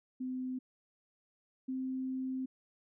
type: tone pair in turn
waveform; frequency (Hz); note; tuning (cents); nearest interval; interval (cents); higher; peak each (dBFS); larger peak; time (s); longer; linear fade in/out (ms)
sine; 256.3 / 260.5; C4 / C4; -36 / -7; unison; 29; second; -35 / -34; second; 0.2-0.59 / 1.68-2.46; second; 10
effects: none